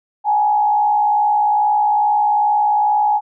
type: tone with frequency modulation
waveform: sine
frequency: 838 Hz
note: G#5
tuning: 15 cents sharp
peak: -12 dBFS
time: 0.24-3.21 s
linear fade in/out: 50 ms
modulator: 62.4 Hz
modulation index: 0.59
effects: none